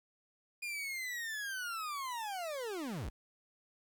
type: linear sweep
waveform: 40% pulse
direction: down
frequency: 2441 to 34.82 Hz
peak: -37 dBFS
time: 0.62-3.1 s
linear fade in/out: 10 ms
effects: 11-bit